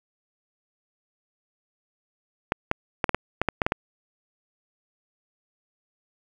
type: clicks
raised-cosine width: 0.5 ms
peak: -6 dBFS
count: 10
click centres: 2.521 / 2.714 / 3.042 / 3.093 / 3.146 / 3.416 / 3.487 / 3.618 / 3.665 / 3.721 s
effects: 7-bit